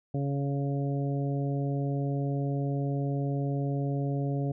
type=harmonic tone; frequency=140 Hz; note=C#3; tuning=18 cents sharp; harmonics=1 / 2 / 3 / 4 / 5; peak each=-28 / -34 / -38 / -40 / -42 dBFS; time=0.14-4.52 s; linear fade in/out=5 ms; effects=none